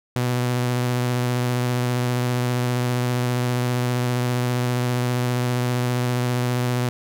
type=tone with vibrato; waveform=sawtooth; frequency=123.47 Hz; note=B2; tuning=in tune; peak=-16 dBFS; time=0.16-6.89 s; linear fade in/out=0 ms; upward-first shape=sine; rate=15 Hz; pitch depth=17 cents each way; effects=none